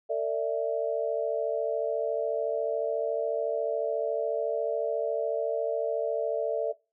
sine tone cluster, 450.1 / 587 / 661 Hz, A4 / D5 / E5, +39 / -1 / +5 cents, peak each -30 dBFS, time 0.09-6.73 s, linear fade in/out 20 ms, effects noise-tail reverb RT60 0.3 s tail -22 dB re dry

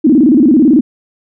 sine tone with vibrato, 277.2 Hz, C#4, in tune, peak -4 dBFS, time 0.04-0.81 s, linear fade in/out 10 ms, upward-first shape square, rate 18 Hz, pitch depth 220 cents each way, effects none

